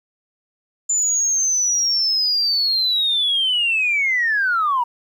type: linear sweep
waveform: sine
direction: down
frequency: 7110 to 932.3 Hz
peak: -15 dBFS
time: 0.89-4.84 s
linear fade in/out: 10 ms
effects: tanh soft clip ceiling -11 dBFS + 9-bit